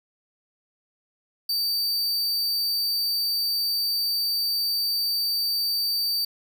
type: tone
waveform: 45% pulse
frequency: 4621 Hz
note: D8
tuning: 29 cents flat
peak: -22 dBFS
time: 1.49-6.25 s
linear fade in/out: 5 ms
effects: none